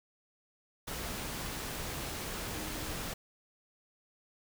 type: tone in noise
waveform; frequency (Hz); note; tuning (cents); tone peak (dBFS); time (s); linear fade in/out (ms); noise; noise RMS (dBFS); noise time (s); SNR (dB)
sine; 310; D#4; -6; -46; 2.54-2.93; 10; pink; -39; 0.87-3.14; -10
effects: none